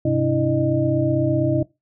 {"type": "tone cluster", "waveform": "sine", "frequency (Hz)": [101.6, 130.1, 289.4, 325.2, 613], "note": ["G#2", "C3", "D4", "E4", "D#5"], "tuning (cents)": [-38, -9, -25, -23, -26], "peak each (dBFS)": [-29, -21, -25, -21, -23], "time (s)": [0.05, 1.63], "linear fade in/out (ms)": 5, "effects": ["noise-tail reverb RT60 0.2 s tail -20 dB re dry"]}